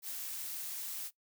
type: noise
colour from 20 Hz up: blue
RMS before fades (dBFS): -41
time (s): 0.02-1.11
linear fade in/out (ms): 50
effects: noise-tail reverb RT60 0.1 s tail -19 dB re dry